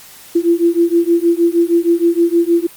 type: beating tone pair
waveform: sine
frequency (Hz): 337 / 343.4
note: E4 / F4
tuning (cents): +38 / -29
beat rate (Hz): 6.4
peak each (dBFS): -13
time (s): 0.35-2.67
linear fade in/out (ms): 10
effects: white hiss -39 dBFS RMS until 2.76 s + Opus 48 kbps